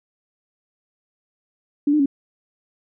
sine tone with pitch steps, 289.1 / 302.7 / 277.6 Hz, D4 / D#4 / C#4, -27 / -48 / +3 cents, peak -14 dBFS, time 1.87-2.059 s, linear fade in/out 5 ms, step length 63 ms, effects none

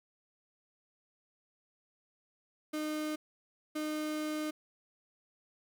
35% pulse tone bursts at uneven times, 306.2 Hz, D#4, 28 cents flat, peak -32 dBFS, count 2, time 2.73-3.16 / 3.75-4.51 s, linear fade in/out 10 ms, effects none

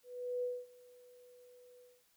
sine tone with ADSR envelope, 493.9 Hz, B4, in tune, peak -33 dBFS, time 0.03-2.04 s, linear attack 400 ms, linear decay 230 ms, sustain -24 dB, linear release 220 ms, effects white hiss -72 dBFS RMS until 2.16 s

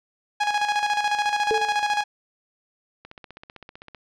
sawtooth tone with tremolo, 830.6 Hz, G#5, in tune, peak -15 dBFS, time 0.4-2.04 s, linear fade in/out 10 ms, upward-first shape square, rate 14 Hz, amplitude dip 55%
sine tone with exponential decay, 440 Hz, A4, in tune, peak -17 dBFS, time 1.51-1.8 s, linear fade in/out 0 ms, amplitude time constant 63 ms
click train, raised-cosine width 0.3 ms, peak -25 dBFS, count 15, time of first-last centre 3.05-3.947 s, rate 15.6 Hz
effects low-pass 5000 Hz 12 dB/octave

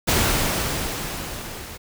pink noise with level ramp, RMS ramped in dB -18 to -37 dBFS, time 0.07-1.78 s, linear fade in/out 20 ms, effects none

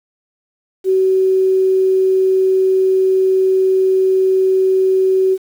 sine tone, 378.5 Hz, F#4, 39 cents sharp, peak -10 dBFS, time 0.84-5.38 s, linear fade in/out 50 ms, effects 7-bit

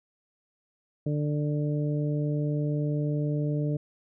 harmonic tone, 148.1 Hz, D3, 15 cents sharp, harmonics 1 / 2 / 3 / 4, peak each -26 / -32 / -36 / -38 dBFS, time 1.06-3.77 s, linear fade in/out 5 ms, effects none

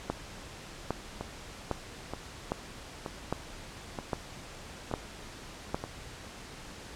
two click trains, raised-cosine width 1 ms, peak -21 / -15 dBFS, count 6 / 8, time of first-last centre 1.21-5.84 / 0.1-5.745 s, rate 1.08 / 1.24 Hz, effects pink hiss -46 dBFS RMS until 6.95 s + low-pass 8000 Hz 12 dB/octave

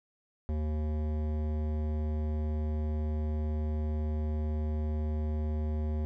sine tone with hard clipping, 76.5 Hz, D#2, 29 cents flat, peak -31 dBFS, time 0.49-6.05 s, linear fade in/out 0 ms, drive 15 dB, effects none

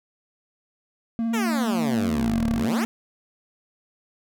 triangle tone with vibrato, 228.7 Hz, A#3, 33 cents flat, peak -20 dBFS, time 1.19-2.85 s, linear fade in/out 0 ms, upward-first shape sine, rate 17 Hz, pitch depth 23 cents each way
10% pulse exponential two-way sweep, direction down then up, 481.8 to 32.7 to 481.8 Hz, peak -18 dBFS, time 1.33-2.85 s, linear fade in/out 10 ms, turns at 2.51 s
effects none

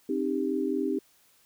sine tone cluster, 265 / 309.2 / 395.4 Hz, C4 / D#4 / G4, +22 / -11 / +15 cents, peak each -30 dBFS, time 0.09-0.99 s, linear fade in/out 5 ms, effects white hiss -63 dBFS RMS until 1.45 s

